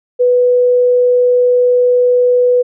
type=tone; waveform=sine; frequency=493.9 Hz; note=B4; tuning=in tune; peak=-7 dBFS; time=0.19-2.63 s; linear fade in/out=20 ms; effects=none